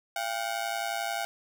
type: ring-modulated tone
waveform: sawtooth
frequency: 740 Hz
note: F#5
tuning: in tune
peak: -23 dBFS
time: 0.16-1.25 s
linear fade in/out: 0 ms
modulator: 55.6 Hz
effects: none